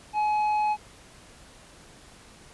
triangle tone with tanh clipping, 846 Hz, G#5, 32 cents sharp, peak -23 dBFS, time 0.13-0.77 s, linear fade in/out 50 ms, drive 10 dB, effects pink hiss -51 dBFS RMS until 2.53 s + resampled to 24000 Hz

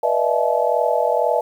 sine tone cluster, 487.2 / 591 / 633 / 675 / 861 Hz, B4 / D5 / D#5 / E5 / A5, -24 / +11 / +30 / +41 / -38 cents, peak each -22 dBFS, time 0.03-1.41 s, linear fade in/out 5 ms, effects 8-bit

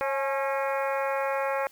harmonic tone with a mistuned harmonic, 272.1 Hz, C#4, 32 cents flat, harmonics 2 / 3 / 4 / 5 / 6 / 7 / 8 / 9, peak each -28 / -32 / -34 / -36 / -38 / -39 / -40 / -41 dBFS, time 0.01-1.67 s, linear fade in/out 0 ms, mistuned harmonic 3, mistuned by +49 cents, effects white hiss -56 dBFS RMS until 1.71 s

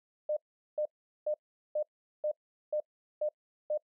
sine tone bursts, 604 Hz, D5, 48 cents sharp, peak -28 dBFS, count 8, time 0.29-3.776 s, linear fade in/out 5 ms, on 77 ms, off 410 ms, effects noise-tail reverb RT60 0.1 s tail -25 dB re dry

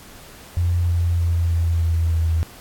sine tone with pitch steps, 87 / 85.9 / 84.82 / 83.75 / 82.69 / 81.64 Hz, F2 / F2 / E2 / E2 / E2 / E2, -6 / -28 / +50 / +28 / +6 / -16 cents, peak -16 dBFS, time 0.57-2.43 s, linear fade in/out 0 ms, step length 310 ms, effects pink hiss -43 dBFS RMS until 2.6 s + AAC 64 kbps

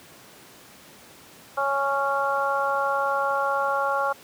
harmonic tone, 277.2 Hz, C#4, in tune, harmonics 2 / 3 / 4 / 5, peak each -27 / -27 / -27 / -27 dBFS, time 1.57-4.13 s, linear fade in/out 10 ms, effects pink hiss -48 dBFS RMS until 4.23 s + high-pass 150 Hz 12 dB/octave

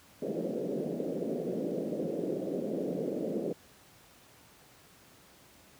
white band-pass noise, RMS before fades -34 dBFS, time 0.22-3.53 s, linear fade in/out 5 ms, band 160 to 560 Hz, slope 48 dB/octave, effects pink hiss -58 dBFS RMS until 5.79 s + high-pass 80 Hz 12 dB/octave

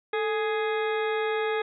harmonic tone with a mistuned harmonic, 417.1 Hz, G#4, 7 cents sharp, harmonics 1 / 2 / 3 / 4 / 5 / 6 / 8 / 9, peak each -26 / -33 / -36 / -35 / -37 / -41 / -43 / -46 dBFS, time 0.13-1.62 s, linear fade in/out 5 ms, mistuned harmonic 1, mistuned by +88 cents, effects none

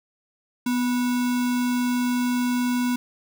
sine tone with sample-and-hold, 246.9 Hz, B3, in tune, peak -20 dBFS, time 0.66-2.96 s, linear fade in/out 5 ms, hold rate 1225 Hz, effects none

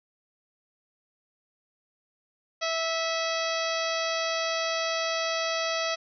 harmonic tone with a mistuned harmonic, 655 Hz, E5, 11 cents flat, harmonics 1 / 2 / 3 / 4 / 5 / 6 / 7 / 8 / 9, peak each -30 / -33 / -35 / -36 / -37 / -38 / -38 / -39 / -40 dBFS, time 2.61-5.96 s, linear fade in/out 20 ms, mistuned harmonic 4, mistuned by -35 cents, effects none

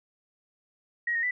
sine tone with pitch steps, 1893 / 1853 / 1982 Hz, A#6 / A#6 / B6, +26 / -11 / +6 cents, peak -25 dBFS, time 1.07-1.31 s, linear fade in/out 5 ms, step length 80 ms, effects none

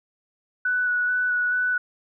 sine tone with vibrato, 1480 Hz, F#6, in tune, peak -20 dBFS, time 0.65-1.78 s, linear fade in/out 5 ms, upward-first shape square, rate 2.3 Hz, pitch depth 12 cents each way, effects none

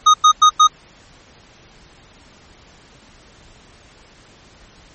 square tone bursts, 1244.5 Hz, D#6, in tune, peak -7 dBFS, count 4, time 0.06-0.674 s, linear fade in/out 10 ms, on 80 ms, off 98 ms, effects pink hiss -47 dBFS RMS until 4.94 s + MP3 32 kbps

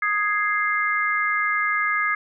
sine chord, Ab major, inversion second, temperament equal, 1244.5 / 1661.2 / 2093 Hz, Eb6 / Ab6 / C7, 0 / 0 / 0 cents, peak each -24 dBFS, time 0.02-2.15 s, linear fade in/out 5 ms, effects none

